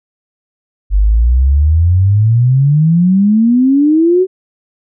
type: exponential sweep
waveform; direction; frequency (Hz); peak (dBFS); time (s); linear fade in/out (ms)
sine; up; 47.38 to 382.1; -6; 0.9-4.27; 50
effects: none